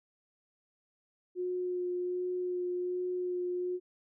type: tone with vibrato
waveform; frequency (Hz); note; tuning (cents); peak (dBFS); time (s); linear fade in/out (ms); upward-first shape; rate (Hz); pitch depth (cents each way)
sine; 360; F#4; -47; -31; 1.35-3.8; 50; sine; 1.3; 12
effects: none